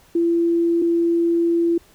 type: tone pair in turn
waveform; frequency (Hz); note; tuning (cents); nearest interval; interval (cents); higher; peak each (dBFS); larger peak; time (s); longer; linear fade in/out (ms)
sine; 338.3 / 338.3; E4 / E4; +45 / +45; unison; 0; neither; -15; neither; 0.15-0.82 / 0.82-1.78; second; 5
effects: pink hiss -53 dBFS RMS until 1.94 s